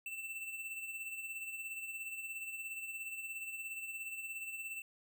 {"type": "tone with tremolo", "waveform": "square", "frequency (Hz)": 2671, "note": "E7", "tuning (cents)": 22, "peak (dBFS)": -40, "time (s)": [0.06, 4.82], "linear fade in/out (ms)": 2, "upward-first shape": "sine", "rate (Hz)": 17, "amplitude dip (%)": 50, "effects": []}